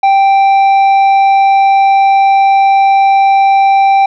sine tone with tanh clipping, 784 Hz, G5, in tune, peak -6 dBFS, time 0.03-4.06 s, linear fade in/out 5 ms, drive 7 dB, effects none

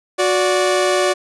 sawtooth tone pair together, 365.9 / 581.6 Hz, F#4 / D5, -19 / -17 cents, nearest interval minor sixth, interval 802 cents, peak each -13 dBFS, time 0.18-1.14 s, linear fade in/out 20 ms, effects resampled to 24000 Hz

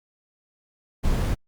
brown noise, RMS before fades -22 dBFS, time 1.03-1.35 s, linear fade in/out 20 ms, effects Opus 48 kbps

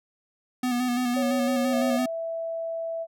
square tone with vibrato, 246.9 Hz, B3, in tune, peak -24 dBFS, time 0.63-2.06 s, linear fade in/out 5 ms, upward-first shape square, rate 5.9 Hz, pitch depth 30 cents each way
sine tone with pitch glide, 554.4 to 543 Hz, C#5 to C#5, 0 to -36 cents, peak -27 dBFS, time 1.16-1.97 s, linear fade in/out 10 ms, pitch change -36 cents, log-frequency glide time 1.41-1.74 s
sine tone, 660 Hz, E5, 2 cents sharp, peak -28 dBFS, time 1.7-3.07 s, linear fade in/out 50 ms
effects none

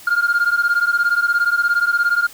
sine beating tone pair, 1402 / 1419 Hz, F6 / F6, +6 / +27 cents, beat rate 17 Hz, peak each -15 dBFS, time 0.07-2.27 s, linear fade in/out 5 ms, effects tanh soft clip ceiling -11 dBFS + white hiss -41 dBFS RMS until 2.33 s

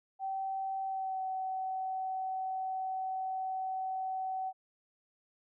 sine tone with pitch glide, 771 to 756.9 Hz, G5 to F#5, -29 to +39 cents, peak -33 dBFS, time 0.19-4.53 s, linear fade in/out 50 ms, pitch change -32 cents, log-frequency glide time 0.85-1.23 s, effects none

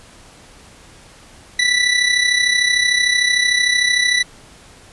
25% pulse tone with amplitude modulation, 1970 Hz, B6, 5 cents flat, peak -7 dBFS, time 1.59-4.23 s, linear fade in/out 5 ms, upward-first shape sine, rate 33.3 Hz, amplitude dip 60%, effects pink hiss -44 dBFS RMS until 4.92 s + resampled to 24000 Hz

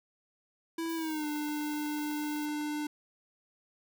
square tone with pitch glide, 329.6 to 298.8 Hz, E4 to D4, 0 to +30 cents, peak -33 dBFS, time 0.78-2.87 s, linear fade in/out 5 ms, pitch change -170 cents, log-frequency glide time 0.95-1.26 s
click train, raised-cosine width 0.5 ms, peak -39 dBFS, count 15, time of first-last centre 0.86-2.612 s, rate 7.99 Hz
violet noise, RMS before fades -48 dBFS, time 0.89-2.46 s, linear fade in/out 5 ms
effects none

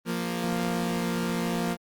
sawtooth tone pair together, 174.61 / 233.1 Hz, F3 / A#3, 0 / 0 cents, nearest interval perfect fourth, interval 500 cents, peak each -25 / -25 dBFS, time 0.05-1.77 s, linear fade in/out 50 ms, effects Opus 24 kbps

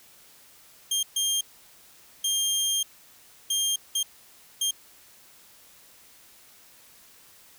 20% pulse tone bursts at uneven times, 3201 Hz, G7, 36 cents sharp, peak -18 dBFS, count 6, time 0.91-1.03 / 1.16-1.41 / 2.24-2.83 / 3.5-3.76 / 3.95-4.03 / 4.61-4.71 s, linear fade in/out 5 ms, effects white hiss -54 dBFS RMS until 7.58 s

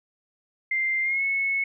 sine tone with pitch glide, 2093 to 2197 Hz, C7 to C#7, 0 to -16 cents, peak -22 dBFS, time 0.71-1.64 s, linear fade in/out 5 ms, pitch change +84 cents, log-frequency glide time 1.02-1.23 s, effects none

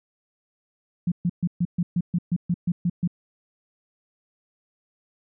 sine tone bursts, 174.61 Hz, F3, in tune, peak -19 dBFS, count 12, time 1.07-3.076 s, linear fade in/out 5 ms, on 48 ms, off 130 ms, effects none

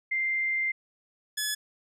sine / 10% pulse tone pair in turn, 2093 / 1708 Hz, C7 / G#6, 0 / +48 cents, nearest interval major third, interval 352 cents, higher first, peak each -25 / -19 dBFS, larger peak second, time 0.11-0.72 / 1.37-1.55 s, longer first, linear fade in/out 10 ms, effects none

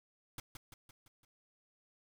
pink noise with echo, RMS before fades -44 dBFS, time 0.38-0.4 s, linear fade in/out 2 ms, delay 170 ms, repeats 5, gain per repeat -5 dB, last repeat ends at 1.25 s, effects none

